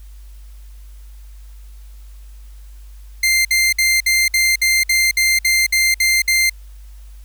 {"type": "tone bursts", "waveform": "sawtooth", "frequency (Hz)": 2093, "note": "C7", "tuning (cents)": 0, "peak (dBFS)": -9, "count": 12, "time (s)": [3.23, 6.497], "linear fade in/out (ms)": 5, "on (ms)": 220, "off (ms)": 57, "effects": ["added 50 Hz sine -35 dBFS peak until 7.24 s", "white hiss -54 dBFS RMS until 7.24 s"]}